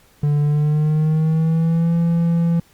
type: tone with pitch glide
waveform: triangle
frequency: 146.7 to 168.51 Hz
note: D3 to E3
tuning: -2 to +38 cents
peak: -12 dBFS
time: 0.23-2.6 s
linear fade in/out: 5 ms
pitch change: +240 cents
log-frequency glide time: 0.42-1.94 s
effects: pink hiss -54 dBFS RMS until 2.73 s + Opus 48 kbps